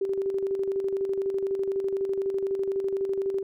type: tone with tremolo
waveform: sine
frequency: 390 Hz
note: G4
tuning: 9 cents flat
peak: -23 dBFS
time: 0.01-3.43 s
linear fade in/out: 5 ms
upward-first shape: square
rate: 12 Hz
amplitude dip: 45%
effects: none